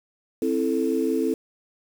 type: chord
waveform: sine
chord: A minor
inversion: first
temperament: just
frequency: 264 / 330 / 440 Hz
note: C4 / E4 / A4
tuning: +16 / +2 / 0 cents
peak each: -25 dBFS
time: 0.42-1.34 s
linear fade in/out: 2 ms
effects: 7-bit